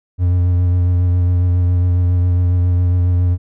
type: tone with vibrato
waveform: triangle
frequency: 89 Hz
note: F2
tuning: 33 cents sharp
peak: -9 dBFS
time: 0.18-3.38 s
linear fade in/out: 50 ms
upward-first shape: sine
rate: 7.3 Hz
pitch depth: 22 cents each way
effects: none